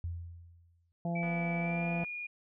sine tone with exponential decay, 85.3 Hz, F2, 40 cents flat, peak -32 dBFS, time 0.04-0.92 s, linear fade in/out 0 ms, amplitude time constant 190 ms
harmonic tone, 170.6 Hz, F3, 40 cents flat, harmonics 1 / 2 / 3 / 4 / 5, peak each -32 / -45 / -45 / -38 / -48 dBFS, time 1.05-2.04 s, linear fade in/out 2 ms
sine tone with pitch glide, 2306 to 2435 Hz, D7 to D#7, -32 to -38 cents, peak -37 dBFS, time 1.15-2.27 s, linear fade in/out 10 ms, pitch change +94 cents, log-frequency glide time 1.6-1.92 s
click train, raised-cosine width 0.5 ms, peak -35 dBFS, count 201, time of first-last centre 1.23-2.046 s, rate 245 Hz
effects none

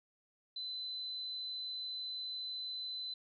sine tone, 4027 Hz, B7, 33 cents sharp, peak -39 dBFS, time 0.56-3.14 s, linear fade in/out 5 ms, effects none

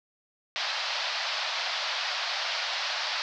white band-pass noise, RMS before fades -31 dBFS, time 0.56-3.22 s, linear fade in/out 0 ms, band 590 to 5100 Hz, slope 48 dB/octave, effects none

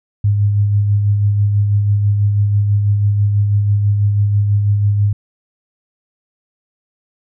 sine tone with tremolo, 102.5 Hz, G#2, 22 cents flat, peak -9 dBFS, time 0.24-5.13 s, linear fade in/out 5 ms, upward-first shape sine, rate 6.1 Hz, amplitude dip 35%, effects none

